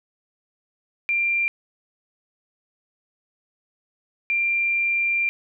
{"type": "tone pair in turn", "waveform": "sine", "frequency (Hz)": [2377, 2377], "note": ["D7", "D7"], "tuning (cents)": [20, 20], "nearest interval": "unison", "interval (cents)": 0, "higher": "neither", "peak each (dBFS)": -19, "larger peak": "neither", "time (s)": [[1.09, 1.48], [4.3, 5.29]], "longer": "second", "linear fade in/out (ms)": 0, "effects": []}